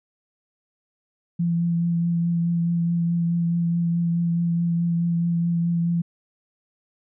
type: tone with vibrato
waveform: sine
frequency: 170 Hz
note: F3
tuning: 46 cents flat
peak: -19 dBFS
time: 1.39-6.02 s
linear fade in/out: 10 ms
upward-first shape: triangle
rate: 4.7 Hz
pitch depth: 18 cents each way
effects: none